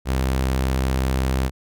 sawtooth tone, 65.41 Hz, C2, in tune, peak -15 dBFS, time 0.05-1.51 s, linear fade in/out 50 ms, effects none

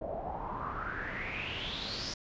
pink noise with low-pass filter sweep, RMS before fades -38 dBFS, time 0.01-2.14 s, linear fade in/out 5 ms, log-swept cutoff 590 to 5400 Hz, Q 7, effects resampled to 16000 Hz

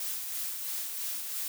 blue noise with tremolo, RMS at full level -34 dBFS, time 0-1.48 s, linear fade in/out 2 ms, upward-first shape sine, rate 3 Hz, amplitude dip 35%, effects none

